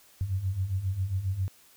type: beating tone pair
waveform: sine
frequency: 90.1 / 97.5 Hz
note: F#2 / G2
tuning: -45 / -9 cents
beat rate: 7.4 Hz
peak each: -33 / -28 dBFS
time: 0.21-1.48 s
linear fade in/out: 0 ms
effects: white hiss -58 dBFS RMS until 1.76 s